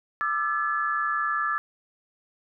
sine tone cluster, 1191 / 1331 / 1716 Hz, D6 / E6 / A6, +24 / +16 / -44 cents, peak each -28 dBFS, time 0.21-1.58 s, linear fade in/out 0 ms, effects none

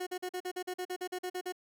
30% pulse tone bursts, 364 Hz, F#4, 28 cents flat, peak -32 dBFS, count 14, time 0-1.524 s, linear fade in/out 10 ms, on 68 ms, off 44 ms, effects none

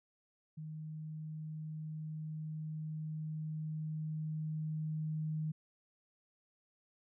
sine tone with level ramp, 155.56 Hz, D#3, in tune, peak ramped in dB -42 to -34 dBFS, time 0.57-5.52 s, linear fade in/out 10 ms, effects none

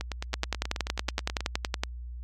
two click trains, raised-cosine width 0.2 ms, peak -9 / -15 dBFS, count 17 / 14, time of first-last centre 0.34-1.835 / 0.01-1.406 s, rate 10.7 / 9.31 Hz, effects added 60 Hz sine -36 dBFS peak until 2.23 s + MP3 64 kbps

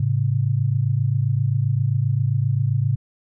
sine tone pair together, 108.22 / 135.8 Hz, A2 / C#3, -28 / -35 cents, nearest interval major third, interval 393 cents, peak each -20 dBFS, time 0-2.96 s, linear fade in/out 5 ms, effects none

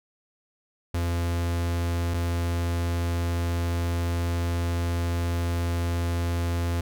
45% pulse tone pair in turn, 85.7 / 85.7 Hz, F2 / F2, -32 / -32 cents, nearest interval unison, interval 0 cents, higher neither, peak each -24 dBFS, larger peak neither, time 0.94-2.14 / 2.14-6.81 s, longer second, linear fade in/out 5 ms, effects none

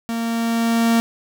45% pulse tone with level ramp, 230.2 Hz, A#3, 22 cents flat, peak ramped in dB -22 to -13 dBFS, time 0.09-1 s, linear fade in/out 0 ms, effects none

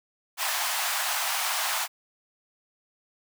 pink high-pass noise, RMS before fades -28 dBFS, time 0.37-1.88 s, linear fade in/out 50 ms, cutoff 700 Hz, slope 48 dB/octave, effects none

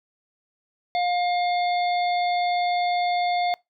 harmonic tone with a mistuned harmonic, 709 Hz, F5, 26 cents sharp, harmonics 1 / 3 / 5 / 6, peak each -21 / -31 / -35 / -37 dBFS, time 0.95-3.54 s, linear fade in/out 0 ms, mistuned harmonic 6, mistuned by +60 cents, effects noise-tail reverb RT60 0.2 s tail -25 dB re dry

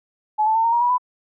sine tone with pitch steps, 855 / 877 / 899.6 / 922.7 / 946.5 / 970.9 / 995.8 Hz, A5 / A5 / A5 / A#5 / A#5 / B5 / B5, -50 / -6 / +38 / -18 / +26 / -30 / +14 cents, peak -15 dBFS, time 0.38-0.982 s, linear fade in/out 20 ms, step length 86 ms, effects none

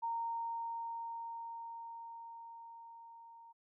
sine tone with level ramp, 924 Hz, A#5, 16 cents flat, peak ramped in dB -34 to -54 dBFS, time 0.02-3.53 s, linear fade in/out 20 ms, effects none

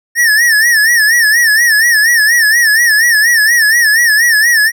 square tone with vibrato, 1806 Hz, A6, 45 cents sharp, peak -7 dBFS, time 0.15-4.72 s, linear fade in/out 50 ms, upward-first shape sine, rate 4.2 Hz, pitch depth 120 cents each way, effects none

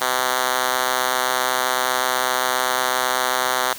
5% pulse tone with high-pass filter, 127.8 Hz, C3, 40 cents flat, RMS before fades -21 dBFS, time 0.01-3.73 s, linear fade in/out 2 ms, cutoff 610 Hz, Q 0.61, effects white hiss -36 dBFS RMS until 3.78 s

